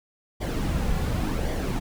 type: noise with flanger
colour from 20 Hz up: brown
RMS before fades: -26 dBFS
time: 0.4-1.8 s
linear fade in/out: 20 ms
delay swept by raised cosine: 0.75 to 3.25 ms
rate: 0.9 Hz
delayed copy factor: -0.5
effects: none